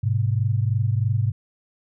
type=tone pair together; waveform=sine; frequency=104.7 / 127.83 Hz; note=G#2 / C3; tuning=+15 / -40 cents; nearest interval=minor third; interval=345 cents; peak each=-20 / -23 dBFS; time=0.03-1.32 s; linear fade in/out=10 ms; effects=none